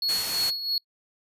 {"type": "tone with tremolo", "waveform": "triangle", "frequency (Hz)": 4345, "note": "C#8", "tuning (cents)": -35, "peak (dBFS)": -21, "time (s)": [0.02, 0.78], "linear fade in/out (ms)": 2, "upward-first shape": "sine", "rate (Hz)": 3, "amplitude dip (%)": 65}
{"type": "noise", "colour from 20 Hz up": "white", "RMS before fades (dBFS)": -31, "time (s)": [0.08, 0.51], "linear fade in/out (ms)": 20}
{"effects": ["noise-tail reverb RT60 0.1 s tail -25 dB re dry", "resampled to 32000 Hz"]}